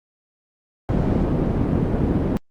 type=low-pass noise; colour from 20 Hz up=white; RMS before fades=-20 dBFS; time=0.89-2.37 s; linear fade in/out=0 ms; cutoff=280 Hz; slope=12 dB/octave; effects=Opus 48 kbps